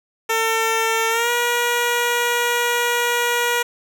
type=tone with pitch glide; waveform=10% pulse; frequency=449.9 to 479.4 Hz; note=A4 to A#4; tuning=+39 to +48 cents; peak=-9 dBFS; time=0.29-3.63 s; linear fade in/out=10 ms; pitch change=+109 cents; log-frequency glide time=1.09-1.3 s; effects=none